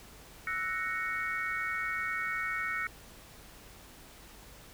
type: chord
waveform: sine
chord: F# dominant seventh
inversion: third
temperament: equal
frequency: 1318.5 / 1480 / 1864.7 / 2217 Hz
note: E6 / F#6 / A#6 / C#7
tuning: 0 / 0 / 0 / 0 cents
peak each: -38 / -38 / -36 / -36 dBFS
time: 0.47-2.87 s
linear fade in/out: 2 ms
effects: added 50 Hz sine -59 dBFS peak until 4.73 s + pink hiss -53 dBFS RMS until 4.73 s